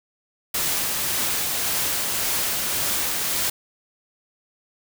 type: noise with tremolo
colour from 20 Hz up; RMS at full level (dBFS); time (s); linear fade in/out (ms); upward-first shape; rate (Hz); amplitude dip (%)
white; -23; 0.54-3.5; 5; triangle; 1.8; 25
effects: none